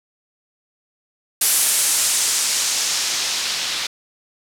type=noise with low-pass filter sweep; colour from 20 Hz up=blue; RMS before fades=-20 dBFS; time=1.41-3.87 s; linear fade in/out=5 ms; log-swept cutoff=11000 to 4000 Hz; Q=1.2; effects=none